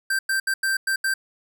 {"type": "tone bursts at uneven times", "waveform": "square", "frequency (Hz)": 1568, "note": "G6", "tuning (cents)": 0, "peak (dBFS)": -21, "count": 6, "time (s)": [[0.1, 0.19], [0.29, 0.4], [0.47, 0.54], [0.63, 0.77], [0.87, 0.96], [1.04, 1.14]], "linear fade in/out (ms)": 5, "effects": []}